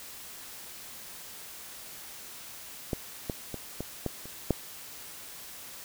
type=clicks; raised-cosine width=2 ms; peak=-15 / -17 / -22 / -20 / -16 / -30 / -10 dBFS; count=7; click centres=2.932 / 3.298 / 3.543 / 3.806 / 4.063 / 4.256 / 4.507 s; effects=white hiss -45 dBFS RMS until 5.84 s